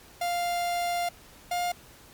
45% pulse tone pair in turn, 698.5 / 706.6 Hz, F5 / F5, 0 / +20 cents, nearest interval unison, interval 20 cents, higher second, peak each -26 dBFS, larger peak neither, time 0.21-1.09 / 1.51-1.72 s, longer first, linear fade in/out 5 ms, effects pink hiss -52 dBFS RMS until 2.13 s + MP3 96 kbps

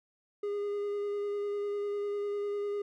triangle tone with vibrato, 408.8 Hz, G#4, 27 cents flat, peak -29 dBFS, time 0.43-2.82 s, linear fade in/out 5 ms, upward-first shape square, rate 10 Hz, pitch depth 10 cents each way, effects none

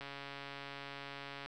click train, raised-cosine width 0.3 ms, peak -29 dBFS, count 204, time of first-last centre 0.01-1.46 s, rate 140 Hz, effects none

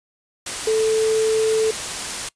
sine tone in noise, 440 Hz, A4, in tune, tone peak -15 dBFS, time 0.67-1.71 s, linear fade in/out 5 ms, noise white, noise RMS -27 dBFS, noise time 0.46-2.29 s, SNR +9 dB, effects noise-tail reverb RT60 0.1 s tail -22 dB re dry + resampled to 22050 Hz

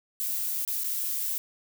violet noise with dropouts, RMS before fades -30 dBFS, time 0.2-1.38 s, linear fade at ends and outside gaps 0 ms, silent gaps 0.65-0.677 / 0.837-0.843 s, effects none

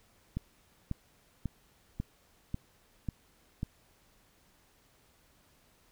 click train, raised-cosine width 5 ms, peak -21 dBFS, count 7, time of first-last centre 0.37-3.631 s, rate 1.84 Hz, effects pink hiss -66 dBFS RMS until 5.91 s

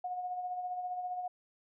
sine tone with tremolo, 725 Hz, F#5, 35 cents flat, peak -33 dBFS, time 0.04-1.28 s, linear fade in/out 5 ms, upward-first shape sine, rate 15 Hz, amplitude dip 45%, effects none

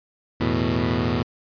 15% pulse chord, E suspended fourth, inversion none, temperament equal, 82.41 / 110 / 123.47 Hz, E2 / A2 / B2, 0 / 0 / 0 cents, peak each -19 dBFS, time 0.4-1.23 s, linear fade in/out 10 ms, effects resampled to 11025 Hz

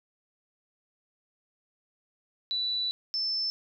sine tone pair in turn, 3961 / 5287 Hz, B7 / E8, +4 / +4 cents, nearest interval perfect fourth, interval 500 cents, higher second, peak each -27 dBFS, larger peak neither, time 2.51-2.91 / 3.14-3.5 s, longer first, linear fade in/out 0 ms, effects none

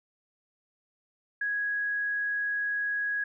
sine tone, 1661.2 Hz, G#6, in tune, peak -27 dBFS, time 1.41-3.24 s, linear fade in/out 5 ms, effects none

